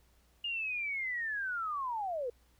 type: linear sweep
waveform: sine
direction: down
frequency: 2854 to 461.7 Hz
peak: -33 dBFS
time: 0.44-2.3 s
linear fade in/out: 5 ms
effects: added 60 Hz sine -66 dBFS peak until 2.59 s + pink hiss -70 dBFS RMS until 2.59 s